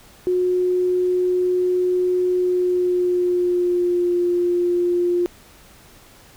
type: tone with pitch glide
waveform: sine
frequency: 362.8 to 351.9 Hz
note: F#4 to F4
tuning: -34 to +13 cents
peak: -16 dBFS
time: 0.27-5.26 s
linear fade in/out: 0 ms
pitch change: -53 cents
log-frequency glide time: 2.34-4.13 s
effects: pink hiss -48 dBFS RMS until 6.36 s